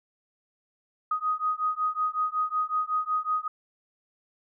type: beating tone pair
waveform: sine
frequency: 1247 / 1252.4 Hz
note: D#6 / D#6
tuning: +3 / +11 cents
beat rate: 5.4 Hz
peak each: -28 dBFS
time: 1.11-3.48 s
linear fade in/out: 5 ms
effects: none